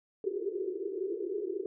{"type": "band-pass noise", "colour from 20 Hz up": "white", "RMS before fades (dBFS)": -35, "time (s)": [0.24, 1.66], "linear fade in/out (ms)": 2, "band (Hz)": [350, 430], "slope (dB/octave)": 96, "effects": []}